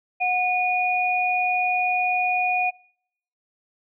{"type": "tone pair together", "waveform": "sine", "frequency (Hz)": [729.6, 2454], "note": ["F#5", "D#7"], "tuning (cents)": [-24, -25], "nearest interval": "octave + major sixth", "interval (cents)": 2099, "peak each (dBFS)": -22, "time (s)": [0.2, 2.71], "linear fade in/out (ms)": 20, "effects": ["noise-tail reverb RT60 0.7 s tail -25 dB re dry"]}